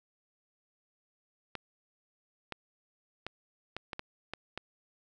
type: clicks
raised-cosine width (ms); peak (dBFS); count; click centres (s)
0.3; -21; 8; 1.553 / 2.523 / 3.266 / 3.766 / 3.932 / 3.994 / 4.336 / 4.576
effects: none